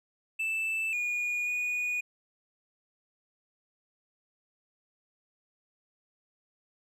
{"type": "tone with pitch steps", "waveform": "triangle", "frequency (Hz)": [2643, 2443, 2461], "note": ["E7", "D#7", "D#7"], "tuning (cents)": [4, -32, -20], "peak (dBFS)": -27, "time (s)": [0.39, 2.01], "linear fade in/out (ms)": 10, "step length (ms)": 540, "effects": []}